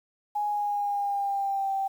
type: tone with pitch glide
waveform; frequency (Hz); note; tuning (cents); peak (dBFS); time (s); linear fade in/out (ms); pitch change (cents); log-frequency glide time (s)
sine; 831 to 779.8; G#5 to G5; +1 to -9; -25; 0.35-1.88; 10; -110; 0.48-1.73
effects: 9-bit